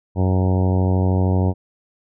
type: harmonic tone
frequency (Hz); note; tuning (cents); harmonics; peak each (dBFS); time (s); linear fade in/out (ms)
93; F#2; +9; 1 / 2 / 3 / 4 / 5 / 6 / 7 / 8 / 9 / 10; -16 / -22 / -26 / -28 / -30 / -32 / -33 / -34 / -35 / -36; 0.15-1.54; 50
effects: none